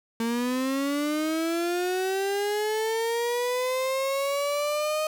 35% pulse linear sweep, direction up, 226.5 to 622.3 Hz, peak -23 dBFS, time 0.2-5.07 s, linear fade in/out 2 ms, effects none

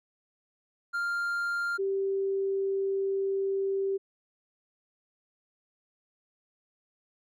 triangle / sine tone pair in turn, 1396.9 / 390.1 Hz, F6 / G4, 0 / -8 cents, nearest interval octave + minor seventh, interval 2208 cents, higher first, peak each -26 dBFS, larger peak neither, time 0.93-1.78 / 1.78-3.98 s, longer second, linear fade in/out 20 ms, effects none

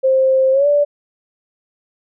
sine tone with pitch glide, 527 to 581.4 Hz, C5 to D5, +12 to -18 cents, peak -10 dBFS, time 0.03-0.85 s, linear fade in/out 20 ms, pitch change +170 cents, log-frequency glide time 0.52-0.67 s, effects none

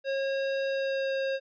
square tone with pitch glide, 543 to 538.3 Hz, C#5 to C5, -36 to +49 cents, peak -28 dBFS, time 0.04-1.4 s, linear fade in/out 50 ms, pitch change -15 cents, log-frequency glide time 0.68-1.14 s, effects resampled to 11025 Hz

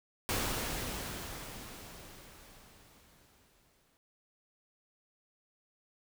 pink noise with exponential decay, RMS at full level -32 dBFS, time 0.29-3.97 s, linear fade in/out 0 ms, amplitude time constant 800 ms, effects none

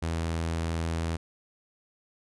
sawtooth tone, 82.41 Hz, E2, in tune, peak -24 dBFS, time 0.02-1.17 s, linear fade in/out 10 ms, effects resampled to 24000 Hz

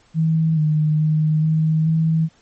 sine tone with pitch steps, 160.5 / 153.4 / 155 / 157.8 / 160.8 Hz, E3 / D#3 / D#3 / D#3 / E3, -46 / -24 / -6 / +25 / -43 cents, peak -14 dBFS, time 0.14-2.29 s, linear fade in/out 50 ms, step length 430 ms, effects pink hiss -56 dBFS RMS until 2.41 s + MP3 32 kbps

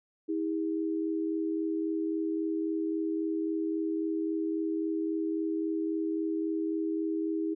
sine tone pair together, 320.9 / 404.6 Hz, E4 / G#4, -46 / -45 cents, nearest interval major third, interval 401 cents, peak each -29 / -35 dBFS, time 0.28-7.55 s, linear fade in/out 20 ms, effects none

